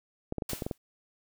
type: clicks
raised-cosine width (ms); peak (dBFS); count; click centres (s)
2; -19; 7; 0.324 / 0.383 / 0.422 / 0.533 / 0.622 / 0.665 / 0.712
type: noise with exponential decay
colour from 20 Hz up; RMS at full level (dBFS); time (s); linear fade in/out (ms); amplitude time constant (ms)
white; -33; 0.49-0.78; 5; 61
effects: none